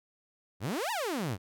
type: exponential two-way sweep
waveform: sawtooth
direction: up then down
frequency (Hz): 83.7 to 993 to 83.7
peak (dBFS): -27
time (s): 0.6-1.38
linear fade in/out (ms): 50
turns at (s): 0.91
effects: none